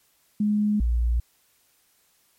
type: tone pair in turn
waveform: sine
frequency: 209.2 / 58.7 Hz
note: G#3 / A#1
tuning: +13 / +13 cents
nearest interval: octave + minor seventh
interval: 2200 cents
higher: first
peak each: -19 dBFS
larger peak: neither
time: 0.4-0.8 / 0.8-1.2 s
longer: neither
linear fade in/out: 5 ms
effects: white hiss -64 dBFS RMS until 2.38 s + MP3 64 kbps